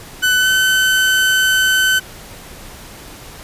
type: tone with pitch glide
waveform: 30% pulse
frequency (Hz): 1501 to 1522.8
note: F#6 to F#6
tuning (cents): +24 to +49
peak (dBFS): -9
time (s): 0.22-2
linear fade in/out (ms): 20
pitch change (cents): +25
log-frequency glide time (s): 0.39-0.48
effects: pink hiss -36 dBFS RMS until 3.43 s + resampled to 32000 Hz